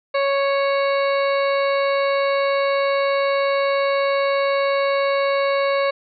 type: harmonic tone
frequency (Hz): 554.4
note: C#5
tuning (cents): 0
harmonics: 1 / 2 / 3 / 4 / 5 / 7 / 8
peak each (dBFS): -18 / -24 / -31 / -28 / -35 / -34 / -37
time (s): 0.14-5.91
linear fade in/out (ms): 10
effects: none